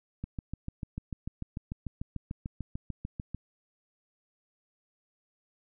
click train, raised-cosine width 5 ms, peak -23 dBFS, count 22, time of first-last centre 0.24-3.347 s, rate 6.76 Hz, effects none

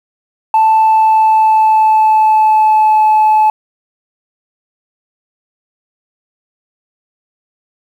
sine tone with pitch glide, 880 to 862.4 Hz, A5 to A5, 0 to -35 cents, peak -4 dBFS, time 0.54-3.5 s, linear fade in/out 2 ms, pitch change -35 cents, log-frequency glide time 0.7-3.01 s, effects tanh soft clip ceiling -4 dBFS + 7-bit

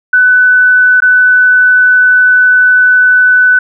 sine tone with dropouts, 1498 Hz, F#6, 21 cents sharp, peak -3 dBFS, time 0.13-3.59 s, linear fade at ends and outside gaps 5 ms, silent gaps 1.004-1.021 s, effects none

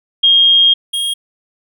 sine / square tone pair in turn, 3238 / 3255 Hz, G#7 / G#7, -45 / -36 cents, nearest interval unison, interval 9 cents, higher second, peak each -6 / -16 dBFS, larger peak first, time 0.23-0.74 / 0.93-1.14 s, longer first, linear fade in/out 10 ms, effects none

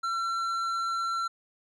triangle tone with tanh clipping, 1354 Hz, E6, 46 cents sharp, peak -29 dBFS, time 0.03-1.28 s, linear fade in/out 10 ms, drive 13 dB, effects none

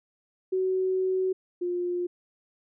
sine tone pair in turn, 374.7 / 354.1 Hz, F#4 / F4, +22 / +24 cents, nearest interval minor second, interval 98 cents, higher first, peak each -23 / -26 dBFS, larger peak first, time 0.52-1.33 / 1.61-2.07 s, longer first, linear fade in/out 10 ms, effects none

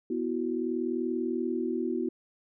sine chord, B suspended fourth, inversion none, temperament equal, 246.9 / 329.6 / 370 Hz, B3 / E4 / F#4, 0 / 0 / 0 cents, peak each -32 dBFS, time 0.1-2.09 s, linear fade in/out 5 ms, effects none

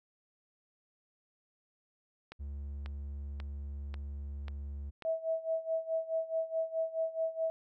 click train, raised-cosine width 0.3 ms, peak -29 dBFS, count 6, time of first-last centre 2.32-5.023 s, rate 1.85 Hz
triangle tone, 70.8 Hz, C#2, 37 cents sharp, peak -36 dBFS, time 2.39-4.91 s, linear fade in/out 20 ms
sine tone with tremolo, 649 Hz, E5, 27 cents flat, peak -28 dBFS, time 5.05-7.5 s, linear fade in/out 0 ms, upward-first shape sine, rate 4.7 Hz, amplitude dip 85%
effects none

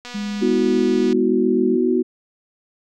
click train, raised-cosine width 0.2 ms, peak -18 dBFS, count 264, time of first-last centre 0.05-1.128 s, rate 244 Hz
sine tone, 205.7 Hz, G#3, 16 cents flat, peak -23 dBFS, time 0.14-1.76 s, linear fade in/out 10 ms
sine chord, B suspended fourth, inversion none, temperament equal with one note detuned, 246.9 / 322.7 / 370 Hz, B3 / E4 / F#4, 0 / -37 / 0 cents, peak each -19 / -22 / -18 dBFS, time 0.41-2.03 s, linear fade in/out 20 ms
effects none

